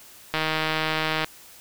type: click train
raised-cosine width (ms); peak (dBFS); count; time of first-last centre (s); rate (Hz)
0.3; -8; 143; 0.34-1.244; 157
effects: white hiss -48 dBFS RMS until 1.6 s